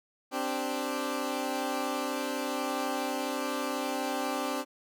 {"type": "chord", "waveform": "15% pulse", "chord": "C suspended second", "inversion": "none", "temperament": "equal", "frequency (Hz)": [261.6, 293.7, 392], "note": ["C4", "D4", "G4"], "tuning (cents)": [0, 0, 0], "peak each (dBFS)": [-27, -28, -32], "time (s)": [0.31, 4.65], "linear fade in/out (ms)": 50, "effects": []}